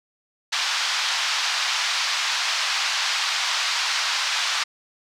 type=band-pass noise; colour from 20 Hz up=white; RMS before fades=-24 dBFS; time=0.52-4.64 s; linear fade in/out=10 ms; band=870 to 5300 Hz; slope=24 dB/octave; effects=none